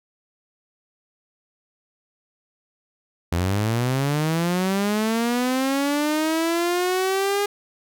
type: linear sweep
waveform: sawtooth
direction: up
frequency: 82.41 to 410 Hz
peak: -16 dBFS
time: 3.32-7.46 s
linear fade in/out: 5 ms
effects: none